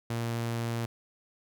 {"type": "tone", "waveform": "sawtooth", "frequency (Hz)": 116.54, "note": "A#2", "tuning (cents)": 0, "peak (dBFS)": -26, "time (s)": [0.1, 0.86], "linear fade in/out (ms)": 5, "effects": []}